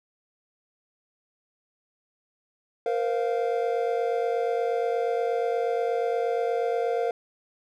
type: chord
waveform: triangle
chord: Bb suspended second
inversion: none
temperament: equal with one note detuned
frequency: 466.2 / 514.6 / 698.5 Hz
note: Bb4 / C5 / F5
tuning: 0 / -29 / 0 cents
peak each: -24 / -28 / -27 dBFS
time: 2.86-7.11 s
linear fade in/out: 2 ms
effects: none